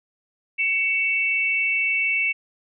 sine tone pair together, 2239 / 2666 Hz, C#7 / E7, +17 / +19 cents, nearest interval minor third, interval 302 cents, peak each -22 dBFS, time 0.58-2.33 s, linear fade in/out 20 ms, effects none

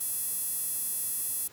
square tone with high-pass filter, 380.2 Hz, F#4, 47 cents sharp, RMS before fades -32 dBFS, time 0-1.48 s, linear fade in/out 10 ms, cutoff 11000 Hz, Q 2.7, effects pink hiss -54 dBFS RMS until 1.52 s + high-pass 80 Hz 12 dB/octave

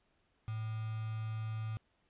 sine tone with quantisation, 110 Hz, A2, in tune, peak -36 dBFS, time 0.48-1.77 s, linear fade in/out 0 ms, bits 8, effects pink hiss -75 dBFS RMS until 2.09 s + resampled to 8000 Hz

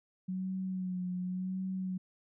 sine tone with vibrato, 184.6 Hz, F#3, 4 cents flat, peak -33 dBFS, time 0.28-1.98 s, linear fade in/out 10 ms, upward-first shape sine, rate 0.9 Hz, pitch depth 36 cents each way, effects none

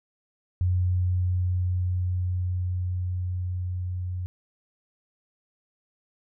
sine tone with level ramp, 90.5 Hz, F#2, 38 cents flat, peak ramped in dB -20 to -28 dBFS, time 0.61-4.26 s, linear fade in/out 0 ms, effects none

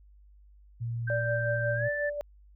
sine tone, 116.8 Hz, A#2, 4 cents sharp, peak -30 dBFS, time 0.8-1.89 s, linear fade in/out 20 ms
sine tone with pitch glide, 1568 to 1760 Hz, G6 to A6, 0 to 0 cents, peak -31 dBFS, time 1.07-2.1 s, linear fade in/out 10 ms, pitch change +200 cents, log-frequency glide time 1.75-1.87 s
sine tone with tremolo, 584 Hz, D5, 10 cents flat, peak -27 dBFS, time 1.1-2.21 s, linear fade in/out 0 ms, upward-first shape sine, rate 5.5 Hz, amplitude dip 55%
effects added 50 Hz sine -53 dBFS peak until 2.55 s

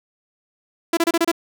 sawtooth tone bursts, 335.2 Hz, E4, 29 cents sharp, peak -11 dBFS, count 6, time 0.93-1.316 s, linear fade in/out 5 ms, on 41 ms, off 28 ms, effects none

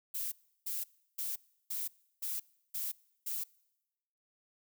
violet noise bursts, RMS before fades -37 dBFS, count 7, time 0.14-3.44 s, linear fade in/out 10 ms, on 180 ms, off 340 ms, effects noise-tail reverb RT60 1.0 s tail -25 dB re dry

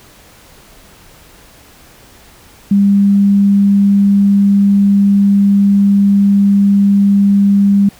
sine tone, 200 Hz, G3, 35 cents sharp, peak -6 dBFS, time 2.71-7.89 s, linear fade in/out 5 ms, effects pink hiss -42 dBFS RMS until 7.99 s

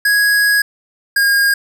square tone pair in turn, 1661.2 / 1624.2 Hz, G#6 / G#6, 0 / -39 cents, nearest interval unison, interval 39 cents, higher first, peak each -11 dBFS, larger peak neither, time 0.05-0.62 / 1.16-1.54 s, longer first, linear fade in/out 5 ms, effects none

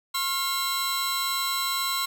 sawtooth tone cluster, 1074 / 1389 / 3974 Hz, C6 / F6 / B7, +45 / -10 / +10 cents, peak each -25 / -31 / -25 dBFS, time 0.14-2.06 s, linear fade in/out 10 ms, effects none

